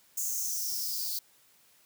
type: noise with high-pass filter sweep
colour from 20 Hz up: violet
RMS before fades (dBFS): -33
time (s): 0.17-1.19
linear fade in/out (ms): 5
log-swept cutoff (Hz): 6900 to 4400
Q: 7
effects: white hiss -63 dBFS RMS until 1.85 s + high-pass 80 Hz 12 dB/octave